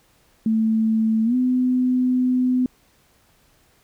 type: tone with pitch glide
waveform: sine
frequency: 221.3 to 252.7 Hz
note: A3 to B3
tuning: +10 to +40 cents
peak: -16 dBFS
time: 0.46-2.66 s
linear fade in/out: 2 ms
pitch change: +230 cents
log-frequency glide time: 1.24-1.35 s
effects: pink hiss -59 dBFS RMS until 3.83 s